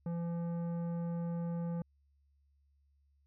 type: tone with tanh clipping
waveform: sine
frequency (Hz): 170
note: F3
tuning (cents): -46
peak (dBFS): -36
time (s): 0.06-1.82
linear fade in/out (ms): 2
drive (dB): 12
effects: added 70 Hz sine -68 dBFS peak until 3.26 s